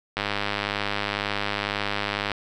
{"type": "click train", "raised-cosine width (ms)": 0.3, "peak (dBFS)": -9, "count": 220, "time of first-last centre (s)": [0.17, 2.317], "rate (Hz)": 102, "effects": []}